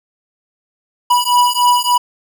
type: beating tone pair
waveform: square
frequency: 977 / 980.4 Hz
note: B5 / B5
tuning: -19 / -13 cents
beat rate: 3.4 Hz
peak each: -14 dBFS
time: 1.1-1.98 s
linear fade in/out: 10 ms
effects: none